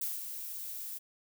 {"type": "noise with ADSR envelope", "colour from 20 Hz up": "violet", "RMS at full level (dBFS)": -34, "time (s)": [0.01, 0.99], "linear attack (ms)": 6, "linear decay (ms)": 190, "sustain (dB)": -7, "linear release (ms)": 21, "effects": []}